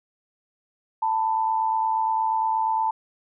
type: tone pair together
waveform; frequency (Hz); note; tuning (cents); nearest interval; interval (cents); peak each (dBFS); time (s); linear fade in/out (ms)
sine; 886 / 994.5; A5 / B5; +12 / +12; major second; 200; -21 / -28; 1.02-2.91; 5
effects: none